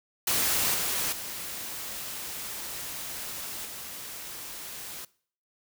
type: noise with level steps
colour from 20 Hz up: white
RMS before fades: -26 / -29 / -37 / -40 dBFS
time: 0.27-5.05 s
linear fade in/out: 5 ms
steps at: 0.74 / 1.12 / 3.65 s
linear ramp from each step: 5 ms
effects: noise-tail reverb RT60 0.5 s tail -21 dB re dry